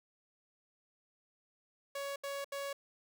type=tone bursts; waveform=sawtooth; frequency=559 Hz; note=C#5; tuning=14 cents sharp; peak=-34 dBFS; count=3; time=1.95-2.73 s; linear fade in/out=5 ms; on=210 ms; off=75 ms; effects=none